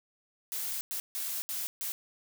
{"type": "noise bursts at uneven times", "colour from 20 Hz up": "blue", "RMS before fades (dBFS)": -35, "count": 5, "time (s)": [[0.52, 0.81], [0.91, 1], [1.15, 1.42], [1.49, 1.67], [1.81, 1.92]], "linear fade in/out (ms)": 0, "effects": []}